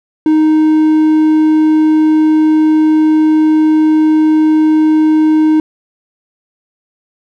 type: tone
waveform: triangle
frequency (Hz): 311.1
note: D#4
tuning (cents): 0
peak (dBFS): -4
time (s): 0.26-5.6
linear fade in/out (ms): 2
effects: none